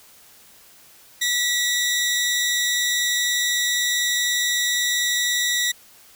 20% pulse tone pair together, 1948 / 3675 Hz, B6 / A#7, -24 / -25 cents, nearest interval major seventh, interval 1099 cents, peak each -16 / -18 dBFS, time 1.21-5.72 s, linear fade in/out 10 ms, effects white hiss -50 dBFS RMS until 6.15 s

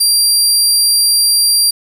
25% pulse tone, 4739 Hz, D8, 15 cents sharp, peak -4 dBFS, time 0-1.71 s, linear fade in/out 10 ms, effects 7-bit

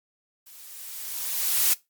blue noise with level ramp, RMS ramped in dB -48 to -19 dBFS, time 0.46-1.74 s, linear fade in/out 10 ms, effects noise-tail reverb RT60 0.2 s tail -20 dB re dry + MP3 96 kbps

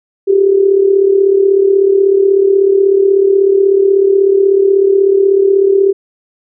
sine tone with amplitude modulation, 392 Hz, G4, in tune, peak -3 dBFS, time 0.27-5.93 s, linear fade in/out 20 ms, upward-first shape sine, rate 36.3 Hz, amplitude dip 65%, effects none

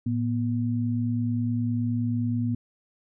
sine tone pair together, 112.22 / 241.8 Hz, A2 / B3, +35 / -36 cents, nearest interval octave + minor second, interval 1329 cents, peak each -26 dBFS, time 0.06-2.55 s, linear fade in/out 5 ms, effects none

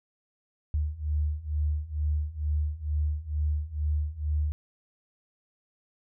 sine beating tone pair, 74.1 / 76.3 Hz, D2 / D#2, +16 / -33 cents, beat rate 2.2 Hz, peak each -30 / -28 dBFS, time 0.74-4.52 s, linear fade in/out 0 ms, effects none

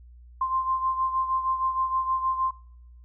sine beating tone pair, 1046.5 / 1052.9 Hz, C6 / C6, 0 / +11 cents, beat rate 6.4 Hz, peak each -24 / -31 dBFS, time 0.41-2.51 s, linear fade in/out 5 ms, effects noise-tail reverb RT60 0.8 s tail -24 dB re dry + added 60 Hz sine -46 dBFS peak until 3.04 s

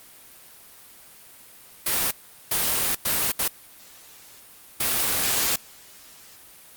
white noise bursts at uneven times, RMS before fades -23 dBFS, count 5, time 1.86-2.11 / 2.51-2.95 / 3.05-3.32 / 3.39-3.48 / 4.8-5.56 s, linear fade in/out 5 ms, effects white hiss -48 dBFS RMS until 6.76 s + Opus 32 kbps

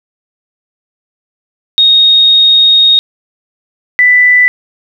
sine tone pair in turn, 3729 / 1985.7 Hz, A#7 / B6, 0 / +9 cents, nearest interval major seventh, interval 1091 cents, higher first, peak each -3 dBFS, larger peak neither, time 1.78-2.99 / 3.99-4.48 s, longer first, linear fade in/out 0 ms, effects 7-bit

